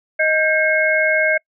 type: tone cluster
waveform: sine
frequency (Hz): 625 / 1589 / 2169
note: D#5 / G6 / C#7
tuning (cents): +8 / +23 / -38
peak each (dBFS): -18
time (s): 0.19-1.38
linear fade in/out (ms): 10
effects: noise-tail reverb RT60 0.1 s tail -26 dB re dry